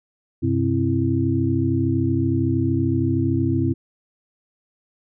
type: tone cluster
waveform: sine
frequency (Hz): 95.5 / 128.6 / 263.5 / 331.9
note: G2 / C3 / C4 / E4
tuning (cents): -45 / -30 / +12 / +12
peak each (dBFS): -23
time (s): 0.42-3.74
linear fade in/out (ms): 20
effects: none